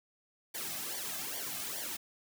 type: noise with flanger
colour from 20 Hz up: white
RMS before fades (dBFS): -39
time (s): 0.54-1.97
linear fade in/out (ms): 10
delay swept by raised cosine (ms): 0.76 to 2.16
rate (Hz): 2.4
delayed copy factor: -0.9
effects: none